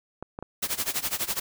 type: clicks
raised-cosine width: 1 ms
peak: -21 dBFS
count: 3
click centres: 0.226 / 0.389 / 0.426 s
type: noise with tremolo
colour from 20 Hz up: white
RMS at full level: -26 dBFS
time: 0.62-1.4 s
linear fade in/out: 10 ms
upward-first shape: sine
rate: 12 Hz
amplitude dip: 90%
effects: none